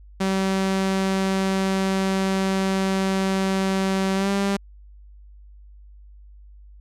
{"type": "tone with pitch glide", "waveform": "sawtooth", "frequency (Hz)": [191.8, 198.11], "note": ["G3", "G3"], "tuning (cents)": [-37, 19], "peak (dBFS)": -16, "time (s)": [0.2, 4.57], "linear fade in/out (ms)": 10, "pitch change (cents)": 56, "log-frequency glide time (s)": [4.15, 4.29], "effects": ["added 50 Hz sine -43 dBFS peak until 6.8 s", "low-pass 9000 Hz 12 dB/octave"]}